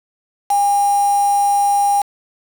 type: tone with quantisation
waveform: sine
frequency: 810 Hz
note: G#5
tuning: 43 cents flat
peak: -12 dBFS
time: 0.5-2.02 s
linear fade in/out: 5 ms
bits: 4
effects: none